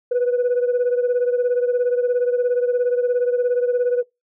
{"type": "beating tone pair", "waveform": "sine", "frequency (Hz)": [487.6, 504.6], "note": ["B4", "B4"], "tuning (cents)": [-22, 37], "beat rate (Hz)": 17, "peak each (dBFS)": [-16, -21], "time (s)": [0.11, 4.03], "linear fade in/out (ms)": 10, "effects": ["noise-tail reverb RT60 0.2 s tail -23 dB re dry", "tanh soft clip ceiling -13 dBFS"]}